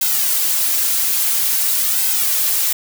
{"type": "noise with flanger", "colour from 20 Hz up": "blue", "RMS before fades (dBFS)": -17, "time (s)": [0.01, 2.73], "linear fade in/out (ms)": 5, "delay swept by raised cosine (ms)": [1.7, 5.6], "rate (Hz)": 0.49, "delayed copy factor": -0.75, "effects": []}